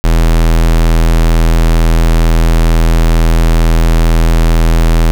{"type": "tone", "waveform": "square", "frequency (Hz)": 41.09, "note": "E1", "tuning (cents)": -5, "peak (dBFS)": -6, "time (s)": [0.04, 5.11], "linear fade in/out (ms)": 0, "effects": []}